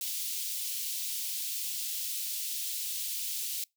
white high-pass noise, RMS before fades -35 dBFS, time 0.01-3.64 s, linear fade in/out 2 ms, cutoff 2900 Hz, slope 24 dB/octave, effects noise-tail reverb RT60 0.2 s tail -26 dB re dry

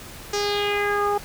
sawtooth tone with low-pass filter sweep, 409.5 Hz, G#4, 24 cents flat, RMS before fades -23 dBFS, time 0.33-1.18 s, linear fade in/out 5 ms, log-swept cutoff 6100 to 930 Hz, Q 3.6, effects pink hiss -40 dBFS RMS until 1.24 s

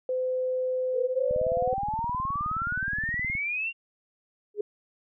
sine tone, 511 Hz, C5, 41 cents flat, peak -25 dBFS, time 0.09-1.74 s, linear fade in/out 2 ms
sine exponential sweep, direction up, 453.1 to 2794 Hz, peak -27 dBFS, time 0.93-3.73 s, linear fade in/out 50 ms
click train, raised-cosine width 5 ms, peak -26 dBFS, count 40, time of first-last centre 1.31-3.352 s, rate 19.1 Hz
sine tone with exponential growth, 415.3 Hz, G#4, in tune, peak -21 dBFS, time 4.54-4.61 s, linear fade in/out 5 ms, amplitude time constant 15 ms
effects none

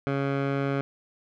15% pulse tone with low-pass filter, 138.59 Hz, C#3, in tune, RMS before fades -27 dBFS, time 0.07-0.81 s, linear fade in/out 0 ms, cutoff 2000 Hz, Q 1, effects none

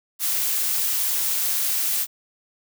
blue noise, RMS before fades -23 dBFS, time 0.19-2.07 s, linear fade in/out 50 ms, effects none

